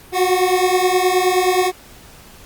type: beating tone pair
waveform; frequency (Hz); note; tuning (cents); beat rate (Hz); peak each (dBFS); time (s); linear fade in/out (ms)
25% pulse; 362.3 / 371.8; F#4 / F#4; -36 / +8; 9.5; -13; 0.12-1.72; 50
effects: pink hiss -43 dBFS RMS until 2.45 s + Opus 48 kbps